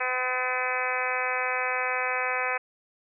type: harmonic tone with a mistuned harmonic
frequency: 253.9 Hz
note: B3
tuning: 48 cents sharp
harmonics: 2 / 3 / 4 / 5 / 6 / 7 / 8 / 9 / 10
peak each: -34 / -34 / -34 / -34 / -34 / -34 / -34 / -34 / -34 dBFS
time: 0-2.58 s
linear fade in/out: 10 ms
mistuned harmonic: 7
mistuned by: -16 cents
effects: none